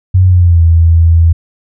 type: tone with pitch glide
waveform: sine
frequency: 92.5 to 82.89 Hz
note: F#2 to E2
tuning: 0 to +10 cents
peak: -3 dBFS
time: 0.14-1.33 s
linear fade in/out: 10 ms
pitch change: -190 cents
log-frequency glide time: 0.26-0.62 s
effects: none